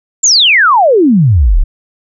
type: exponential sweep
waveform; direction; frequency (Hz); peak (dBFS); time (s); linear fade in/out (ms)
sine; down; 7500 to 30.08; -4; 0.23-1.64; 10
effects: none